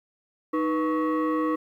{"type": "tone with frequency modulation", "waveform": "sine", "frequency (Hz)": 311.1, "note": "D#4", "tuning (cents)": 0, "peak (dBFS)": -21, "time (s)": [0.53, 1.56], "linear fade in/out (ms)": 10, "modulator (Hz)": 802, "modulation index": 1, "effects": ["tanh soft clip ceiling -18 dBFS", "10-bit"]}